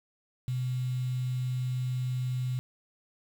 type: tone with quantisation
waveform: sine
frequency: 126.7 Hz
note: B2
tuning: 45 cents sharp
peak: -28 dBFS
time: 0.48-2.59 s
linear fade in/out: 0 ms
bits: 8
effects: none